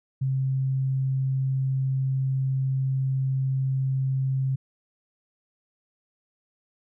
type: tone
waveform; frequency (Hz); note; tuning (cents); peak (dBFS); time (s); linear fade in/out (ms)
sine; 133.1; C3; +30; -22; 0.21-4.56; 10
effects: none